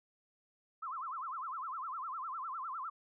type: tone with vibrato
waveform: sine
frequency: 1174.7 Hz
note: D6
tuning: in tune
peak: -38 dBFS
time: 0.82-2.9 s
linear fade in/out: 10 ms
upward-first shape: sine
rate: 9.9 Hz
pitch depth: 260 cents each way
effects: none